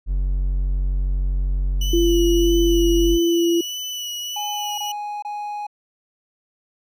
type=tone; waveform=triangle; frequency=46.25 Hz; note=F#1; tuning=in tune; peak=-16 dBFS; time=0.06-3.19 s; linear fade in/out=50 ms
type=tone with vibrato; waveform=30% pulse; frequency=2960 Hz; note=F#7; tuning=in tune; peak=-24 dBFS; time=1.81-4.92 s; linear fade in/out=5 ms; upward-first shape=sine; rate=1.6 Hz; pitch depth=25 cents each way
type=tone with pitch glide; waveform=sine; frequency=341.6 to 339.2 Hz; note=F4 to E4; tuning=-38 to +50 cents; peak=-15 dBFS; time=1.93-3.61 s; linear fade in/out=5 ms; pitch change=-12 cents; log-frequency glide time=2.38-2.97 s
type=tone bursts; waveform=triangle; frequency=830.6 Hz; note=G#5; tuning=in tune; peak=-24 dBFS; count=3; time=4.36-5.668 s; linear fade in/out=5 ms; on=420 ms; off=24 ms
effects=none